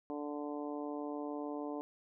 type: harmonic tone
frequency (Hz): 146.83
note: D3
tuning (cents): 0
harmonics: 2 / 3 / 4 / 5 / 6 / 7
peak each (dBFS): -40 / -44 / -46 / -48 / -50 / -51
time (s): 0.1-1.81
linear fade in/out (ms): 0
effects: none